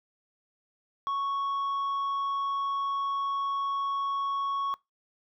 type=tone with tanh clipping; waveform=triangle; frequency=1108.7 Hz; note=C#6; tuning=in tune; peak=-28 dBFS; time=1.07-4.74 s; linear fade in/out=0 ms; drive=8 dB; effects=noise-tail reverb RT60 0.2 s tail -23 dB re dry